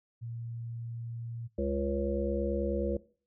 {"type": "tone", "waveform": "sine", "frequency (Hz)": 116.54, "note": "A#2", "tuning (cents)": 0, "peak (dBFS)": -37, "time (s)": [0.21, 1.48], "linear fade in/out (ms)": 20}
{"type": "harmonic tone", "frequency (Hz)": 69.3, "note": "C#2", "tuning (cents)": 0, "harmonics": [1, 3, 5, 7, 8], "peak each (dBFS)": [-35, -35, -35, -35, -35], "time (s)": [1.58, 2.97], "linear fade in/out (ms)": 5}
{"effects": ["noise-tail reverb RT60 0.4 s tail -18 dB re dry"]}